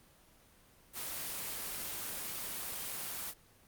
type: noise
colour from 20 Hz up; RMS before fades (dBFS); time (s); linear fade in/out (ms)
white; -40; 0.93-3.34; 50
effects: pink hiss -63 dBFS RMS until 3.67 s + Opus 24 kbps

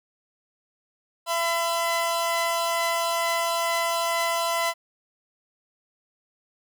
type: tone pair together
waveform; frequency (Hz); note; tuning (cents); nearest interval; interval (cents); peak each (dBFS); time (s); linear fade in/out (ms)
sawtooth; 673.4 / 1009; E5 / B5; +37 / +37; perfect fifth; 700; -22; 1.26-4.74; 50
effects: none

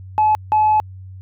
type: tone pair in turn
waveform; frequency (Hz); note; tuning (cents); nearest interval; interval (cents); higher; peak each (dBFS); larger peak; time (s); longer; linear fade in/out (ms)
sine; 857 / 857; A5 / A5; -46 / -46; unison; 0; neither; -10; neither; 0.18-0.35 / 0.52-0.8; second; 0
effects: tanh soft clip ceiling -8 dBFS + added 94 Hz sine -33 dBFS peak until 1.21 s

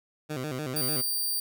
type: tone with vibrato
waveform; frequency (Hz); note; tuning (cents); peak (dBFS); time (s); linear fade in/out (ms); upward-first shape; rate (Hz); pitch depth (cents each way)
15% pulse; 140; C#3; +18; -25; 0.29-1.02; 20; square; 6.7; 150
type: tone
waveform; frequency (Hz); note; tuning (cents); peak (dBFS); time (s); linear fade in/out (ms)
5% pulse; 4685; D8; -5; -20; 0.76-1.4; 5
effects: none

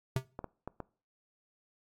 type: tone with exponential decay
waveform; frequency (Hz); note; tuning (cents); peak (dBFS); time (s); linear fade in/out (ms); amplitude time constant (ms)
square; 130.81; C3; 0; -26; 0.16-0.25; 2; 18
type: clicks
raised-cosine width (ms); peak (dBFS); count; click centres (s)
1; -25; 4; 0.391 / 0.443 / 0.676 / 0.803
effects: noise-tail reverb RT60 0.4 s tail -22 dB re dry + AAC 64 kbps

